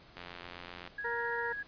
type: click train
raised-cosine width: 0.3 ms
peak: -28 dBFS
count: 63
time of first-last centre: 0.17-0.875 s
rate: 87.9 Hz
type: tone with tremolo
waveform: sine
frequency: 1661.2 Hz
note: G#6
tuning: in tune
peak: -35 dBFS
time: 0.98-1.63 s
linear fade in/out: 5 ms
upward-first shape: sine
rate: 15 Hz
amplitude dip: 35%
type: harmonic tone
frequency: 470 Hz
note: A#4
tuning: 14 cents sharp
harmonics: 1 / 2 / 3 / 4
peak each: -38 / -38 / -42 / -40 dBFS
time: 1.04-1.53 s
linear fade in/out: 10 ms
effects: pink hiss -57 dBFS RMS until 1.67 s + resampled to 11025 Hz